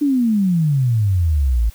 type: exponential sweep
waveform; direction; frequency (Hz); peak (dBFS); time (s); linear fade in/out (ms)
sine; down; 299.1 to 52.8; -13; 0.01-1.7; 10
effects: white hiss -47 dBFS RMS until 1.74 s